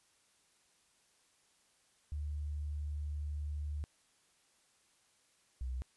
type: tone pair in turn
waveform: sine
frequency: 74 / 63.25 Hz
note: D2 / B1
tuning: +14 / +42 cents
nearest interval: minor third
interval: 272 cents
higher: first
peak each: -36 / -36 dBFS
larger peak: neither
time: 2.12-3.84 / 5.61-5.82 s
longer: first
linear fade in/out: 0 ms
effects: white hiss -71 dBFS RMS until 5.96 s + resampled to 24000 Hz